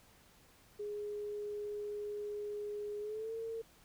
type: tone with pitch glide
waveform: sine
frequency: 415.3 to 452.9 Hz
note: G#4 to A#4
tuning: 0 to -50 cents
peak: -38 dBFS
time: 0.79-3.62 s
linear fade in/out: 10 ms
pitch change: +150 cents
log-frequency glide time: 3-3.34 s
effects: pink hiss -64 dBFS RMS until 3.84 s